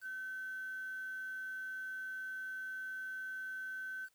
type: tone with quantisation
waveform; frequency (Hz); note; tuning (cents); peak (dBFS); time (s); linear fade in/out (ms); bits
sine; 1529; G6; -44; -40; 0.01-4.09; 50; 10
effects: white hiss -75 dBFS RMS until 4.14 s